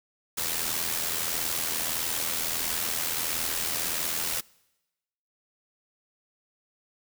white noise with amplitude modulation, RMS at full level -27 dBFS, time 0.37-4.41 s, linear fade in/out 10 ms, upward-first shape sine, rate 81.5 Hz, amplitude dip 55%, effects noise-tail reverb RT60 1.0 s tail -25 dB re dry

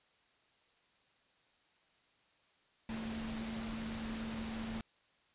sine tone in noise, 223.6 Hz, A3, 28 cents sharp, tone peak -40 dBFS, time 2.89-4.81 s, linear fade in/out 2 ms, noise pink, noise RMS -45 dBFS, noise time 2.89-4.81 s, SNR +2 dB, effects white hiss -71 dBFS RMS until 5.34 s + resampled to 8000 Hz

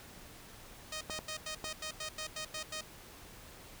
5% pulse tone bursts, 622.3 Hz, D#5, in tune, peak -27 dBFS, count 11, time 0.92-2.81 s, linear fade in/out 5 ms, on 90 ms, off 90 ms
clicks, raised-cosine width 1 ms, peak -27 dBFS, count 3, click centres 1.098 / 1.19 / 1.642 s
effects pink hiss -53 dBFS RMS until 3.8 s

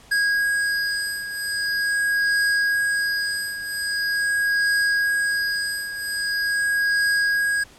square beating tone pair, 1642 / 1642.43 Hz, G#6 / G#6, -20 / -20 cents, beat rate 0.43 Hz, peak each -22 / -27 dBFS, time 0.11-7.64 s, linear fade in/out 10 ms, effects pink hiss -49 dBFS RMS until 7.78 s + low-pass 10000 Hz 12 dB/octave

